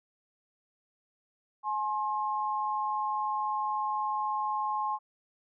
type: tone pair together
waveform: sine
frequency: 846 / 1065.9 Hz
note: G#5 / C6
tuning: +32 / +32 cents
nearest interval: major third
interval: 400 cents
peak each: -31 / -31 dBFS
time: 1.63-4.99 s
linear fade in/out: 50 ms
effects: none